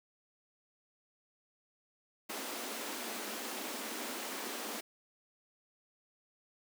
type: high-pass noise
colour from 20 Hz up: pink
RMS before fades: -41 dBFS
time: 2.29-4.81 s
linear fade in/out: 10 ms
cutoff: 210 Hz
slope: 96 dB/octave
effects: none